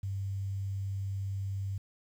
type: tone with quantisation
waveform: sine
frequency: 97.8 Hz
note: G2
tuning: 4 cents flat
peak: -32 dBFS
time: 0.03-1.78 s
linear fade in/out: 5 ms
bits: 10
effects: none